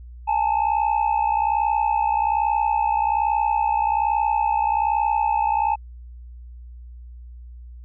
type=ring-modulated tone; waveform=triangle; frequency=861 Hz; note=A5; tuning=38 cents flat; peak=-13 dBFS; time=0.27-5.76 s; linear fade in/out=20 ms; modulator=30.6 Hz; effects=added 60 Hz sine -37 dBFS peak until 7.84 s + resampled to 8000 Hz